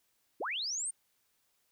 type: linear sweep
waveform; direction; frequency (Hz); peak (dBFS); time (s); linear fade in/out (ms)
sine; up; 222.8 to 9040; -33; 0.4-0.91; 10
effects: white hiss -75 dBFS RMS until 1.71 s